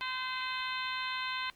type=harmonic tone; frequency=514 Hz; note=C5; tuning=31 cents flat; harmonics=2 / 3 / 4 / 5 / 6 / 7 / 8; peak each=-38 / -40 / -41 / -42 / -43 / -43 / -44 dBFS; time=0.01-1.5 s; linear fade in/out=0 ms; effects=pink hiss -64 dBFS RMS until 1.55 s + Opus 24 kbps